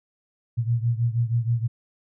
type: beating tone pair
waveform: sine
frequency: 115.6 / 121.9 Hz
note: A#2 / B2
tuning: -14 / -22 cents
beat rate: 6.3 Hz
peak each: -22 / -25 dBFS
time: 0.57-1.68 s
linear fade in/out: 20 ms
effects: none

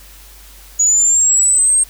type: linear sweep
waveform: sine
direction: up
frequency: 6790 to 8530 Hz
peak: -9 dBFS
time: 0.79-1.84 s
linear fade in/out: 10 ms
effects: added 49 Hz sine -40 dBFS peak until 1.89 s + white hiss -42 dBFS RMS until 1.89 s

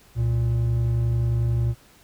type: tone pair together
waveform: triangle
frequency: 65.25 / 116.54 Hz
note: C2 / A#2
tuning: -4 / 0 cents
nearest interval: minor seventh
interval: 1004 cents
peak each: -25 / -18 dBFS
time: 0.15-1.75 s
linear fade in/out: 50 ms
effects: pink hiss -54 dBFS RMS until 2.03 s

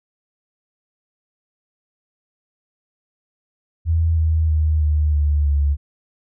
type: tone with pitch steps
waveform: sine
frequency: 82 / 79.8 / 77.67 / 75.59 / 73.56 / 71.59 Hz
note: E2 / D#2 / D#2 / D#2 / D2 / D2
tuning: -9 / +44 / -2 / -49 / +3 / -44 cents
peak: -14 dBFS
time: 3.85-5.77 s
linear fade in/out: 50 ms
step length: 320 ms
effects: none

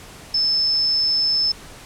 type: tone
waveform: sine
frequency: 5250 Hz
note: E8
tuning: 8 cents flat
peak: -16 dBFS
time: 0.34-1.52 s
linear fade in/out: 5 ms
effects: pink hiss -41 dBFS RMS until 1.85 s + low-pass 11000 Hz 12 dB/octave

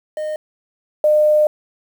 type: tone pair in turn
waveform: triangle / sine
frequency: 614 / 605.5 Hz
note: D#5 / D#5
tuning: -23 / -47 cents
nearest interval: unison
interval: 24 cents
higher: first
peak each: -19 / -10 dBFS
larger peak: second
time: 0.17-0.36 / 1.04-1.47 s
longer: second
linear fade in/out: 2 ms
effects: 7-bit

